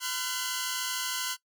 10% pulse tone cluster, 1015 / 1384 / 1506 / 3282 Hz, B5 / F6 / F#6 / G#7, +47 / -16 / +30 / -21 cents, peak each -27 / -29 / -26 / -29 dBFS, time 0-1.37 s, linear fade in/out 50 ms, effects noise-tail reverb RT60 0.1 s tail -19 dB re dry

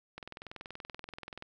click train, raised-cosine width 0.3 ms, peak -27 dBFS, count 27, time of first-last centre 0.18-1.424 s, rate 20.9 Hz, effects none

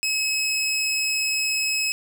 20% pulse tone, 2569 Hz, E7, 45 cents flat, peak -17 dBFS, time 0.03-1.92 s, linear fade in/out 0 ms, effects none

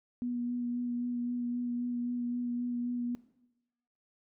sine tone with vibrato, 242.6 Hz, B3, 31 cents flat, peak -31 dBFS, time 0.22-3.15 s, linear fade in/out 0 ms, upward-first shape sine, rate 3.8 Hz, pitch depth 14 cents each way, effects noise-tail reverb RT60 0.9 s tail -17 dB re dry

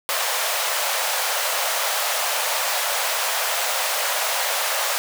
pink high-pass noise, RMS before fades -23 dBFS, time 0.09-4.98 s, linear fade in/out 0 ms, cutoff 540 Hz, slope 48 dB/octave, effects none

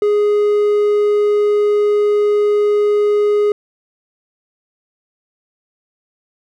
triangle tone, 415.3 Hz, G#4, in tune, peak -9 dBFS, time 0.02-3.52 s, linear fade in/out 2 ms, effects none

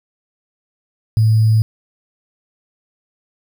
sine tone with sample-and-hold, 110 Hz, A2, in tune, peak -9 dBFS, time 1.17-1.62 s, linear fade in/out 0 ms, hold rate 4900 Hz, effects none

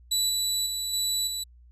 25% pulse tone with level steps, 3951 Hz, B7, in tune, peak -19 / -21 / -25 / -21 / -26 dBFS, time 0.11-1.44 s, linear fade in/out 10 ms, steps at 0.29 / 0.66 / 0.93 / 1.27 s, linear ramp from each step 5 ms, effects added 60 Hz sine -50 dBFS peak until 1.71 s + resampled to 32000 Hz

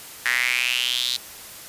square tone with high-pass filter sweep, 62 Hz, B1, 7 cents sharp, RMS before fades -23 dBFS, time 0.25-1.17 s, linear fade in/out 10 ms, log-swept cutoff 1800 to 4000 Hz, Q 5.7, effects white hiss -40 dBFS RMS until 1.68 s + resampled to 32000 Hz

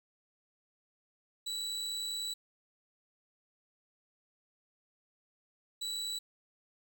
35% pulse tone bursts at uneven times, 3942 Hz, B7, 4 cents flat, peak -33 dBFS, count 2, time 1.46-2.34 / 5.81-6.19 s, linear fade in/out 10 ms, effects none

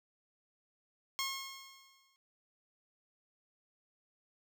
10% pulse tone with exponential decay, 1081 Hz, C#6, 44 cents flat, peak -24 dBFS, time 1.19-2.16 s, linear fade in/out 0 ms, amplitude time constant 210 ms, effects none

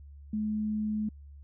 sine tone, 213.5 Hz, G#3, 48 cents sharp, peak -28 dBFS, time 0.33-1.09 s, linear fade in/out 5 ms, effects added 71 Hz sine -46 dBFS peak until 1.43 s

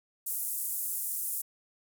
white band-pass noise, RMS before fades -34 dBFS, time 0.26-1.42 s, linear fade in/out 10 ms, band 8900 to 16000 Hz, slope 24 dB/octave, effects none

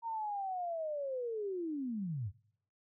sine linear sweep, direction down, 932.3 to 84.8 Hz, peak -35 dBFS, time 0.02-2.32 s, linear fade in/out 50 ms, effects noise-tail reverb RT60 0.7 s tail -24 dB re dry

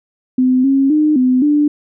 sine tone with pitch steps, 255.5 / 271.9 / 304.3 / 254.4 / 295.3 Hz, C4 / C#4 / D#4 / C4 / D4, -41 / -33 / -38 / -48 / +10 cents, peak -9 dBFS, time 0.38-1.68 s, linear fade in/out 5 ms, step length 260 ms, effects none

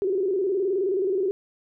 sine tone with vibrato, 382.9 Hz, G4, 41 cents flat, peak -21 dBFS, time 0.02-1.31 s, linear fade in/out 0 ms, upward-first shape square, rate 19 Hz, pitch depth 86 cents each way, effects none

